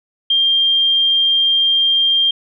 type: tone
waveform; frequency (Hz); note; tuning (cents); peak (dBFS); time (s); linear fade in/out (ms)
sine; 3193; G7; +31; -11; 0.3-2.31; 5
effects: none